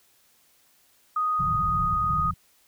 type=tone; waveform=sine; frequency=1244.5 Hz; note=D#6; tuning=in tune; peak=-22 dBFS; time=1.16-2.31 s; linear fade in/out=5 ms
type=low-pass noise; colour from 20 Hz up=white; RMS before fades=-31 dBFS; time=1.39-2.34 s; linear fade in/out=5 ms; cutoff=180 Hz; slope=96 dB/octave
effects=white hiss -62 dBFS RMS until 2.67 s